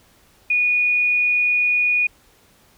sine tone, 2458 Hz, D#7, 22 cents flat, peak -15 dBFS, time 0.5-2.07 s, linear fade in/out 5 ms, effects pink hiss -55 dBFS RMS until 2.77 s

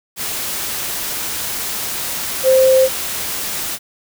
sine tone in noise, 523.3 Hz, C5, in tune, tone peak -8 dBFS, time 2.43-2.89 s, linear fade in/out 50 ms, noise white, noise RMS -23 dBFS, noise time 0.16-3.79 s, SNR +12 dB, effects none

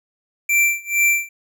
square tone with tremolo, 2349 Hz, D7, in tune, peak -13 dBFS, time 0.49-1.29 s, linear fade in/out 5 ms, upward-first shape sine, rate 2.2 Hz, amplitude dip 95%, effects none

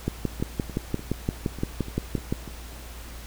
two click trains, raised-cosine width 3 ms, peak -24 / -11 dBFS, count 8 / 14, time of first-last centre 0.4-2.477 / 0.08-2.325 s, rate 3.37 / 5.79 Hz, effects added 58 Hz sine -39 dBFS peak until 3.26 s + pink hiss -44 dBFS RMS until 3.26 s

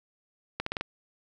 accelerating click train, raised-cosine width 0.3 ms, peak -14 dBFS, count 5, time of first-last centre 0.6-0.81 s, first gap 64 ms, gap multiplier 0.87, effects none

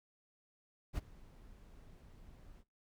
brown noise with ADSR envelope, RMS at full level -35 dBFS, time 0.93-2.64 s, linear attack 45 ms, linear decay 24 ms, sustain -22 dB, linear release 48 ms, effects noise-tail reverb RT60 0.3 s tail -24 dB re dry

